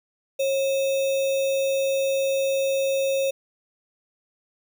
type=tone with sample-and-hold; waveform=sine; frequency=543 Hz; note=C#5; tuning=36 cents flat; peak=-20 dBFS; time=0.39-3.31 s; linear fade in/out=10 ms; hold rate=3150 Hz; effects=none